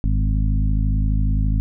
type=harmonic tone with a mistuned harmonic; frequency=51.91 Hz; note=G#1; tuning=in tune; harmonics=1 / 2 / 3 / 4 / 5; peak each=-17 / -23 / -27 / -29 / -31 dBFS; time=0.04-1.6 s; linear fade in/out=0 ms; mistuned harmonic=1; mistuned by=-94 cents; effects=none